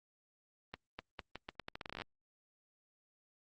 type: accelerating click train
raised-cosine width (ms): 0.3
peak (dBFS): -26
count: 18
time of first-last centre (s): 0.74-2.019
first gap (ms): 250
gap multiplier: 0.81
effects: Opus 24 kbps